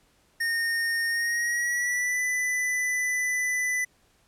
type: tone with pitch glide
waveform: square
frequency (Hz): 1840 to 1995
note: A#6 to B6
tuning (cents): -23 to +17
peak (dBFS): -25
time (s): 0.4-3.85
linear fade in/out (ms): 10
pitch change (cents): +140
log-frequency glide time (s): 1.08-2.21
effects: pink hiss -64 dBFS RMS until 4.27 s + low-pass 12000 Hz 12 dB/octave